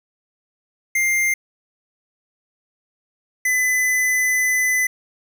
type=tone pair in turn; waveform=square; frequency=2100 / 2010 Hz; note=C7 / B6; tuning=+6 / +30 cents; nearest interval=minor second; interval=76 cents; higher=first; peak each=-17 / -17 dBFS; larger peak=neither; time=0.95-1.34 / 3.45-4.87 s; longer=second; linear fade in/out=5 ms; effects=none